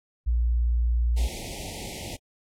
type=tone; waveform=sine; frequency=58.9 Hz; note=A#1; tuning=19 cents sharp; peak=-20 dBFS; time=0.26-1.28 s; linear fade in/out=20 ms
type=band-stop noise; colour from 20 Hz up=pink; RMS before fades=-36 dBFS; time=1.16-2.17 s; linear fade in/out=20 ms; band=890 to 2000 Hz; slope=96 dB/octave
effects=low-pass 11000 Hz 12 dB/octave + AAC 64 kbps